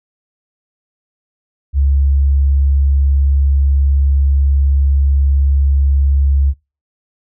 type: tone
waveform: sine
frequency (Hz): 69.3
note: C#2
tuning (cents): 0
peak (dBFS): -9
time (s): 1.73-6.54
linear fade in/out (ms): 50
effects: noise-tail reverb RT60 0.3 s tail -24 dB re dry